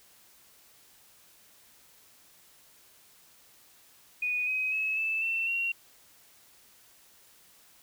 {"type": "tone with pitch steps", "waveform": "sine", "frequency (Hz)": [2473, 2525, 2578, 2632, 2687, 2744], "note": ["D#7", "D#7", "E7", "E7", "E7", "F7"], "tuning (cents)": [-11, 25, -39, -3, 33, -31], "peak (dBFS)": -27, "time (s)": [4.22, 5.72], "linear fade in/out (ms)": 5, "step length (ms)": 250, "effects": ["white hiss -59 dBFS RMS until 7.82 s"]}